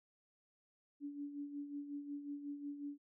sine tone with tremolo, 287.3 Hz, D4, 38 cents flat, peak -40 dBFS, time 1-2.98 s, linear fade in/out 50 ms, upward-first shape sine, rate 5.5 Hz, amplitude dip 60%, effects none

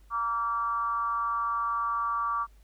sine tone with frequency modulation, 1155 Hz, D6, 29 cents flat, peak -26 dBFS, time 0.1-2.47 s, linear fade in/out 50 ms, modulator 224 Hz, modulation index 0.59, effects added 50 Hz sine -53 dBFS peak until 2.63 s + pink hiss -67 dBFS RMS until 2.63 s

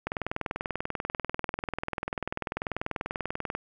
click train, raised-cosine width 0.5 ms, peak -15 dBFS, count 72, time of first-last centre 0.07-3.55 s, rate 20.4 Hz, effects none

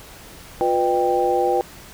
sine tone cluster, 354.5 / 495.9 / 610 / 788 Hz, F4 / B4 / D#5 / G5, +26 / +7 / -34 / +9 cents, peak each -22 / -21 / -27 / -20 dBFS, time 0.61-1.61 s, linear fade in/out 0 ms, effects pink hiss -42 dBFS RMS until 1.93 s

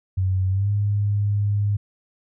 sine tone with pitch glide, 94 to 102.51 Hz, F#2 to G#2, +28 to -22 cents, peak -18 dBFS, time 0.17-1.77 s, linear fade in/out 10 ms, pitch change +150 cents, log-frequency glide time 0.49-0.7 s, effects none

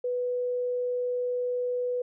sine tone, 493.9 Hz, B4, in tune, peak -26 dBFS, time 0.04-2.02 s, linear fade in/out 5 ms, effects none

